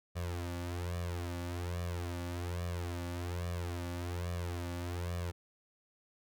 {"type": "tone with flanger", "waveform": "sawtooth", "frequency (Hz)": 87.31, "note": "F2", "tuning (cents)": 0, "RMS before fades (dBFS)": -38, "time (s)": [0.15, 5.32], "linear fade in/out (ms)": 20, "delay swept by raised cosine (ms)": [1.7, 3.5], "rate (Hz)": 1.2, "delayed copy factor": 1, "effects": []}